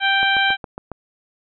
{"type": "harmonic tone", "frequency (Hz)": 784, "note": "G5", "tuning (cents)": 0, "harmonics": [1, 2, 3, 4, 5], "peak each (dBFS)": [-21, -18, -23, -22, -28], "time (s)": [0, 0.57], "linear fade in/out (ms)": 50}
{"type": "click train", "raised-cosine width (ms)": 1, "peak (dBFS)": -16, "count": 6, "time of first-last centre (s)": [0.23, 0.917], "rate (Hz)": 7.28}
{"effects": []}